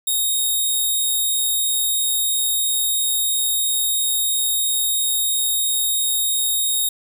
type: tone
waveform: 5% pulse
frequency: 3729 Hz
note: A#7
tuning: in tune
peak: -10 dBFS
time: 0.07-6.89 s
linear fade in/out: 5 ms
effects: none